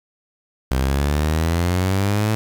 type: exponential sweep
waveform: sawtooth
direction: up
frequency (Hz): 63.9 to 110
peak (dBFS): -13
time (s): 0.71-2.35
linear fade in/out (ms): 0
effects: 7-bit